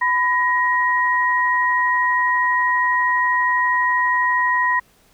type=tone pair together; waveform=sine; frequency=1000 / 1887.7 Hz; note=B5 / A#6; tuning=+21 / +21 cents; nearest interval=major seventh; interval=1100 cents; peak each=-18 dBFS; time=0.01-4.8 s; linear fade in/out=10 ms; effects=pink hiss -56 dBFS RMS until 5.13 s